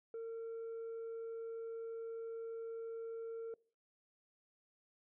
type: tone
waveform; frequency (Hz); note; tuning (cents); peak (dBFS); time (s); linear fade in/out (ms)
sine; 455.8; A#4; -39; -39; 0.14-3.54; 2
effects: noise-tail reverb RT60 0.5 s tail -25 dB re dry + tanh soft clip ceiling -41 dBFS